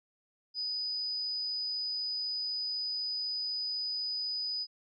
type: tone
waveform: sine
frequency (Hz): 4978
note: D#8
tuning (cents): 0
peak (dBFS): -32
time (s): 0.54-4.67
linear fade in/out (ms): 50
effects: none